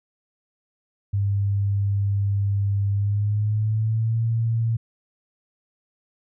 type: tone with pitch glide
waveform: sine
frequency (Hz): 100 to 114.21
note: G2 to A#2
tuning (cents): +35 to -35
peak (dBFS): -19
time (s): 1.13-4.77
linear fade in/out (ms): 10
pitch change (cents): +230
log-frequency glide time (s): 2.91-4.21
effects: none